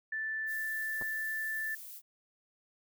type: tone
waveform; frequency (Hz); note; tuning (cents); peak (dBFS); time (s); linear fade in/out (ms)
sine; 1760; A6; 0; -33; 0.12-1.75; 5
type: noise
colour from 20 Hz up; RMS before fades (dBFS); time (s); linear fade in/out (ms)
violet; -47; 0.46-2.02; 50
type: clicks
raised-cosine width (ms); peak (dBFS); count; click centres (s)
1; -31; 2; 1.013 / 1.022
effects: none